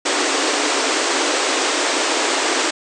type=band-pass noise; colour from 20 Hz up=pink; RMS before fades=-19 dBFS; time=0.05-2.71 s; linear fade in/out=10 ms; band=270 to 8600 Hz; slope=96 dB/octave; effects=none